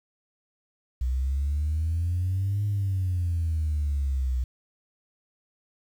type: exponential two-way sweep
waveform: sine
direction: up then down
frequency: 61.6 to 103.83 to 61.6 Hz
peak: -22 dBFS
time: 1.01-4.44 s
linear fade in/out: 5 ms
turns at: 2.65 s
effects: tanh soft clip ceiling -20 dBFS + 9-bit